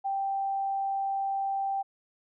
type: tone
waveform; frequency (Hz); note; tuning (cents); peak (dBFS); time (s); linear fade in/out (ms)
sine; 784; G5; 0; -27; 0.04-1.83; 20
effects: none